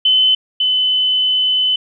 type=tone pair in turn; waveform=sine; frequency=3040 / 3023 Hz; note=F#7 / F#7; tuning=+46 / +36 cents; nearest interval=unison; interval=10 cents; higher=first; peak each=-9 / -12 dBFS; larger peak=first; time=0.05-0.35 / 0.6-1.76 s; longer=second; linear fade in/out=5 ms; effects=none